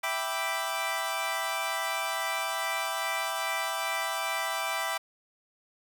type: chord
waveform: 20% pulse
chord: E minor seventh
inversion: none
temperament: equal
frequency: 659.3 / 784 / 987.8 / 1174.7 Hz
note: E5 / G5 / B5 / D6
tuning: 0 / 0 / 0 / 0 cents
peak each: -30 dBFS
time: 0.03-4.98 s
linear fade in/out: 10 ms
effects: none